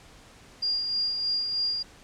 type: tone with tremolo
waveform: sine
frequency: 4814 Hz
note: D8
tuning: 42 cents sharp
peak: -23 dBFS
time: 0.62-1.83 s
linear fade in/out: 10 ms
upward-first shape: sine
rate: 3.2 Hz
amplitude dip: 40%
effects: pink hiss -52 dBFS RMS until 2.03 s + low-pass 8000 Hz 12 dB/octave